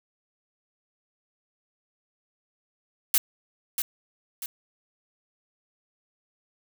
blue noise with echo, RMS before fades -20 dBFS, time 3.14-3.18 s, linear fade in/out 2 ms, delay 640 ms, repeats 2, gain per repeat -7 dB, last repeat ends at 4.46 s, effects none

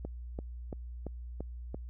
click train, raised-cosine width 2 ms, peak -25 dBFS, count 6, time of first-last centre 0.05-1.745 s, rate 2.95 Hz, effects added 60 Hz sine -40 dBFS peak until 1.89 s

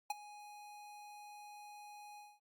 square tone with ADSR envelope, 830.6 Hz, G#5, in tune, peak -33 dBFS, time 0.1-2.4 s, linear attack 4 ms, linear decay 22 ms, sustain -19 dB, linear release 220 ms, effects Opus 48 kbps

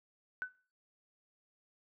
sine tone with exponential decay, 1501 Hz, F#6, 24 cents sharp, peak -31 dBFS, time 0.42-0.55 s, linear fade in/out 0 ms, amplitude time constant 27 ms, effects noise-tail reverb RT60 0.4 s tail -20 dB re dry

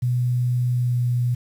sine tone with pitch glide, 123.47 to 122.4 Hz, B2 to B2, 0 to -15 cents, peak -18 dBFS, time 0.02-1.35 s, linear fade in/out 10 ms, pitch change -15 cents, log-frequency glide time 0.72-1 s, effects 8-bit

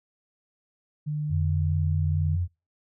sine tone, 150 Hz, D3, 37 cents sharp, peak -26 dBFS, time 1.06-2.37 s, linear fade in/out 20 ms
sine tone with vibrato, 88.1 Hz, F2, 16 cents sharp, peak -23 dBFS, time 1.29-2.48 s, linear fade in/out 50 ms, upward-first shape sine, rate 4.8 Hz, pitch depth 19 cents each way
effects noise-tail reverb RT60 0.3 s tail -26 dB re dry

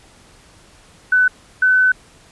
sine tone pair in turn, 1500 / 1510.4 Hz, F#6 / F#6, +23 / +35 cents, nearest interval unison, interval 12 cents, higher second, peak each -10 dBFS, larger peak neither, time 1.12-1.28 / 1.62-1.92 s, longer second, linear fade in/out 5 ms, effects pink hiss -48 dBFS RMS until 2.31 s + resampled to 24000 Hz

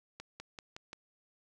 accelerating click train, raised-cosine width 0.2 ms, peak -27 dBFS, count 5, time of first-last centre 0.2-0.931 s, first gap 200 ms, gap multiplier 0.94, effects none

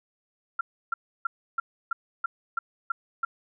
sine tone bursts, 1368 Hz, F6, 36 cents flat, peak -23 dBFS, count 9, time 0.59-3.25 s, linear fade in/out 5 ms, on 20 ms, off 310 ms, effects none

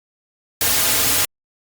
white noise with comb filter, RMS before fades -17 dBFS, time 0.61-1.25 s, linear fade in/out 2 ms, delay 5.3 ms, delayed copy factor -0.75, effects Opus 48 kbps

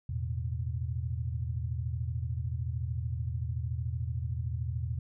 sine chord, E suspended fourth, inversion none, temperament equal, 82.41 / 110 / 123.47 Hz, E2 / A2 / B2, 0 / 0 / 0 cents, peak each -34 / -37 / -35 dBFS, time 0.09-4.99 s, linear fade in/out 5 ms, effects none

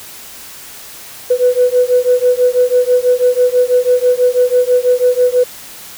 sine beating tone pair, 493.9 / 500 Hz, B4 / B4, 0 / +21 cents, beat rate 6.1 Hz, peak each -11 dBFS, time 1.3-5.44 s, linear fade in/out 10 ms, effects tanh soft clip ceiling -1 dBFS + white hiss -33 dBFS RMS until 5.97 s

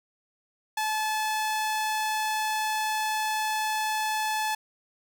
sawtooth tone, 864 Hz, A5, 32 cents flat, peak -22 dBFS, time 0.77-4.55 s, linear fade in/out 5 ms, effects none

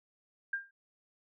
sine tone with exponential decay, 1599 Hz, G6, 34 cents sharp, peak -28 dBFS, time 0.53-0.71 s, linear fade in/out 5 ms, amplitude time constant 39 ms, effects none

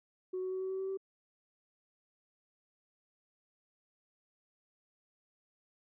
sine tone with pitch steps, 370 / 372.6 / 375.2 / 377.8 / 380.4 / 383 / 385.7 Hz, F#4 / F#4 / F#4 / F#4 / F#4 / G4 / G4, 0 / +12 / +24 / +36 / +48 / -40 / -28 cents, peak -33 dBFS, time 0.33-0.974 s, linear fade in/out 10 ms, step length 92 ms, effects tanh soft clip ceiling -31 dBFS

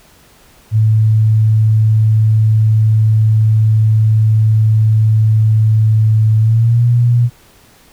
sine tone with pitch glide, 109.3 to 119.88 Hz, A2 to A#2, -11 to +49 cents, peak -7 dBFS, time 0.71-7.3 s, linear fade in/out 50 ms, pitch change +160 cents, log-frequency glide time 6.39-6.86 s, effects pink hiss -46 dBFS RMS until 7.92 s

